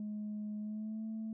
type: tone with pitch glide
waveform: sine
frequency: 210.7 to 220.4 Hz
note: G#3 to A3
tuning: +25 to +3 cents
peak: -36 dBFS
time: 0-1.33 s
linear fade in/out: 2 ms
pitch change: +78 cents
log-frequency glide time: 0.59-1.05 s
effects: tanh soft clip ceiling -35 dBFS